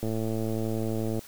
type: click train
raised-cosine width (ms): 2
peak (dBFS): -18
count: 130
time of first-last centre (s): 0.03-1.192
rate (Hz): 111
effects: white hiss -49 dBFS RMS until 1.27 s